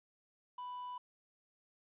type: tone with quantisation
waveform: triangle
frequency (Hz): 990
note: B5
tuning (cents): +4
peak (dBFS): -40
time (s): 0.58-0.98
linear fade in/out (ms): 5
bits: 11
effects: resampled to 8000 Hz